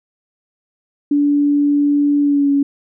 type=tone with pitch glide; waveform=sine; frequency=288.8 to 281.2 Hz; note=D4 to C#4; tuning=-29 to +25 cents; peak=-11 dBFS; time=1.11-2.63 s; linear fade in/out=5 ms; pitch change=-46 cents; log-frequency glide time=2.21-2.51 s; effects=none